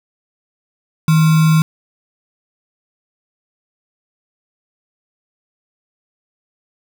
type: tone with sample-and-hold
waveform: sine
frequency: 159.1 Hz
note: D#3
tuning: 39 cents sharp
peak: -8 dBFS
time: 1.08-1.62 s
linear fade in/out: 2 ms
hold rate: 1225 Hz
effects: none